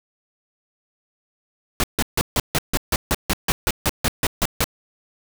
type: noise bursts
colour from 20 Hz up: pink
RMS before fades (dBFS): -19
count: 16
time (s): 1.8-4.642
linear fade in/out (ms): 0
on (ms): 37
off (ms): 150
effects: none